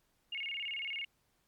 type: tone with vibrato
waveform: sine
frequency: 2490 Hz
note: D#7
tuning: 1 cent sharp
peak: -36 dBFS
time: 0.32-1.05 s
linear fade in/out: 5 ms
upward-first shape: square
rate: 18 Hz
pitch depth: 220 cents each way
effects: pink hiss -75 dBFS RMS until 1.47 s + MP3 96 kbps